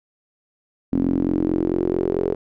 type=tone with band-pass filter sweep; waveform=sawtooth; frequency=44.52 Hz; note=F1; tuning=34 cents sharp; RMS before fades=-21 dBFS; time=0.92-2.35 s; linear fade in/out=10 ms; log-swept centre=260 to 420 Hz; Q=5.7; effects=none